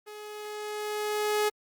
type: tone with level ramp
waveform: sawtooth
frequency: 421.4 Hz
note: G#4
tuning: 25 cents sharp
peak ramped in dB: -38 to -19 dBFS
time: 0.06-1.5 s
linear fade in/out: 20 ms
effects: Opus 32 kbps